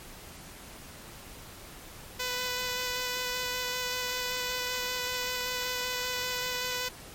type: tone with vibrato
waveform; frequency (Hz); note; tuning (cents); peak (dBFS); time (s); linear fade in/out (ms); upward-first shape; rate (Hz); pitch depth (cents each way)
5% pulse; 498.9; B4; +17; -19; 2.19-6.89; 10; square; 5.2; 8
effects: pink hiss -47 dBFS RMS until 7.14 s + MP3 64 kbps